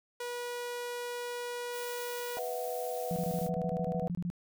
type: tone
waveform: sawtooth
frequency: 484.6 Hz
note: B4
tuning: 33 cents flat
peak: -32 dBFS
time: 0.2-2.39 s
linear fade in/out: 5 ms
type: noise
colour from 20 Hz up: blue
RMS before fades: -46 dBFS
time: 1.71-3.5 s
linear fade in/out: 50 ms
type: chord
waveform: sine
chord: B suspended fourth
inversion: none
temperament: equal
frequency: 493.9 / 659.3 / 740 Hz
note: B4 / E5 / F#5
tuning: 0 / 0 / 0 cents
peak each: -36 / -39 / -39 dBFS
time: 2.37-4.08 s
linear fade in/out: 0 ms
type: tone bursts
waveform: sine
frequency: 174.7 Hz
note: F3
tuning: 1 cent sharp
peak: -31 dBFS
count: 16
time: 3.11-4.301 s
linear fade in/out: 0 ms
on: 51 ms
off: 25 ms
effects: none